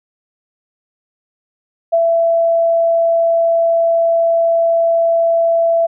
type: tone with ADSR envelope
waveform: sine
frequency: 668 Hz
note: E5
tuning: 23 cents sharp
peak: -8 dBFS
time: 1.92-5.87 s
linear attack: 18 ms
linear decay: 44 ms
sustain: -2 dB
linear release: 16 ms
effects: none